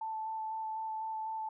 sine tone with vibrato, 880 Hz, A5, in tune, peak -35 dBFS, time 0.01-1.49 s, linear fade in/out 5 ms, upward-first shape square, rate 4 Hz, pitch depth 9 cents each way, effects none

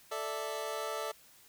25% pulse chord, A suspended fourth, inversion none, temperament equal, 440 / 587.3 / 659.3 Hz, A4 / D5 / E5, 0 / 0 / 0 cents, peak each -36 / -36 / -37 dBFS, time 0.11-1.12 s, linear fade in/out 10 ms, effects white hiss -60 dBFS RMS until 1.48 s

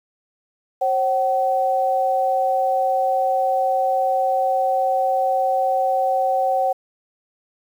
sine tone pair together, 537 / 759.4 Hz, C5 / F#5, +45 / +45 cents, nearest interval tritone, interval 600 cents, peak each -21 / -18 dBFS, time 0.81-6.73 s, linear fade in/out 10 ms, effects 8-bit

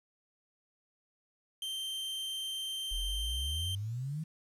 45% pulse tone, 3136 Hz, G7, in tune, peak -35 dBFS, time 1.62-3.75 s, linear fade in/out 2 ms
sine exponential sweep, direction up, 39.85 to 163.2 Hz, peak -34 dBFS, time 2.91-4.24 s, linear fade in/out 10 ms
effects resampled to 32000 Hz + 10-bit

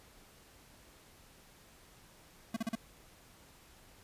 square tone bursts, 225.3 Hz, A3, 41 cents sharp, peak -33 dBFS, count 4, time 2.54-2.754 s, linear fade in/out 5 ms, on 25 ms, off 38 ms, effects pink hiss -60 dBFS RMS until 4.03 s + resampled to 32000 Hz

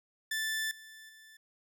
sawtooth tone with level steps, 1760 Hz, A6, in tune, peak -28 / -46 / -50 dBFS, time 0.31-1.37 s, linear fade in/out 5 ms, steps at 0.71 / 1.09 s, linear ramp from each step 2 ms, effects none

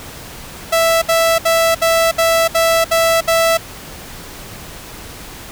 sawtooth tone bursts, 660 Hz, E5, 2 cents sharp, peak -7 dBFS, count 8, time 0.72-3.575 s, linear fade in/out 10 ms, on 300 ms, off 65 ms, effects pink hiss -33 dBFS RMS until 5.51 s

